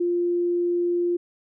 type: tone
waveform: sine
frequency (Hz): 349.2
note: F4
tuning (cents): 0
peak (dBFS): -20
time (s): 0-1.17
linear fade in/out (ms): 10
effects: none